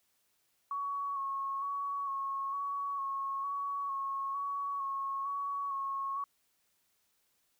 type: tone with vibrato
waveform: sine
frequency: 1108.7 Hz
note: C#6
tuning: in tune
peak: -33 dBFS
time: 0.71-6.24 s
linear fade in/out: 2 ms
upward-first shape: square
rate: 1.1 Hz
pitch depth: 22 cents each way
effects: white hiss -75 dBFS RMS until 7.59 s